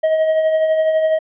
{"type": "tone with tremolo", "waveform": "triangle", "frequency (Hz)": 633, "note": "D#5", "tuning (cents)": 30, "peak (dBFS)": -9, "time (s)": [0.03, 1.19], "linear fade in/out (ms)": 10, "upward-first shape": "triangle", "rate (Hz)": 12, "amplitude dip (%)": 45, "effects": ["resampled to 8000 Hz"]}